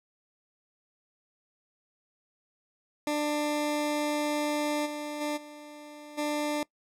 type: tone with level steps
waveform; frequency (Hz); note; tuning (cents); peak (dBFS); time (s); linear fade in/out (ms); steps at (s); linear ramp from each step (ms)
20% pulse; 297.1; D4; +20; -22 / -29 / -24 / -39 / -23; 3.07-6.63; 2; 4.85 / 5.2 / 5.36 / 6.17; 20
effects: noise-tail reverb RT60 0.1 s tail -22 dB re dry + low-pass 12000 Hz 12 dB/octave